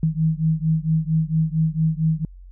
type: beating tone pair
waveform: sine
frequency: 157.5 / 161.9 Hz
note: D#3 / E3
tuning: +21 / -31 cents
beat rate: 4.4 Hz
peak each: -20 / -21 dBFS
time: 0.03-2.25 s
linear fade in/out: 2 ms
effects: added 45 Hz sine -39 dBFS peak until 2.51 s